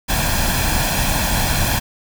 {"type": "noise with comb filter", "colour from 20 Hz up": "pink", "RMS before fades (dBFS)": -18, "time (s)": [0.08, 1.8], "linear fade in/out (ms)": 20, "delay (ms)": 1.2, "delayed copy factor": 0.65, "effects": []}